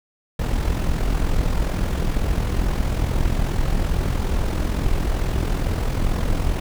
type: noise with amplitude modulation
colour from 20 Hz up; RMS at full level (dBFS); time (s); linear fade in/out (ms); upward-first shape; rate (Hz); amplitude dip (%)
brown; -18; 0.39-6.6; 5; sine; 42.3; 55
effects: none